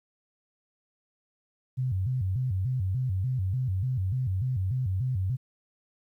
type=tone with vibrato; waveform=sine; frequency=110 Hz; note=A2; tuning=in tune; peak=-25 dBFS; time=1.77-5.37 s; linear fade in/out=20 ms; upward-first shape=square; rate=3.4 Hz; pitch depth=270 cents each way; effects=11-bit